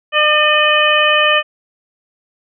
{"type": "harmonic tone with a mistuned harmonic", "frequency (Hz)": 603, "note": "D5", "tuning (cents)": 46, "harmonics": [1, 2, 3, 4, 5], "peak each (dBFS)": [-16, -16, -16, -16, -16], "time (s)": [0.12, 1.43], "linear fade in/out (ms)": 50, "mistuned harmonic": 4, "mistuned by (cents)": 63, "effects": []}